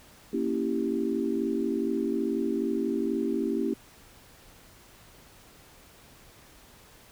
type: chord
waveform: sine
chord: A# diminished seventh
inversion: none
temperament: equal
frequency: 233.1 / 277.2 / 329.6 / 392 Hz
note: A#3 / C#4 / E4 / G4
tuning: 0 / 0 / 0 / 0 cents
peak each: -31 dBFS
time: 0.33-3.74 s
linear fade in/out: 5 ms
effects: pink hiss -54 dBFS RMS until 7.11 s